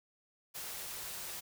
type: band-stop noise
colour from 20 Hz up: white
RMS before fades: -43 dBFS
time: 0.54-1.41 s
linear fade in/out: 20 ms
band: 230 to 330 Hz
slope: 96 dB/octave
effects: none